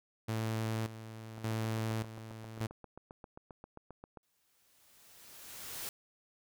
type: tone with tremolo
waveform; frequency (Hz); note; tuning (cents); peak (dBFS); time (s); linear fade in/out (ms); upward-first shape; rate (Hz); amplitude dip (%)
sawtooth; 111.2; A2; +19; -29; 0.28-2.67; 10; square; 0.86; 75
type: click train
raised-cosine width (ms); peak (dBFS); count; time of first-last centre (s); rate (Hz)
1; -34; 22; 1.38-4.173; 7.52
type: noise with exponential growth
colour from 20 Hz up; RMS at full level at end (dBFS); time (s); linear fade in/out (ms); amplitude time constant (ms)
white; -40; 4.23-5.89; 1; 360
effects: none